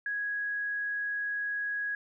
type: tone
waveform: sine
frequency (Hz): 1661.2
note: G#6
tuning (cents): 0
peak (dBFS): -30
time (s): 0.06-1.95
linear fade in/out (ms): 2
effects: none